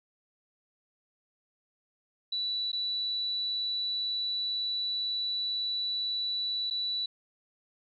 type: tone with dropouts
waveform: sine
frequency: 3951 Hz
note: B7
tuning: in tune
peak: -29 dBFS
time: 2.32-7.06 s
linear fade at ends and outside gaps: 5 ms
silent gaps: 2.718-2.729 / 6.701-6.708 s
effects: none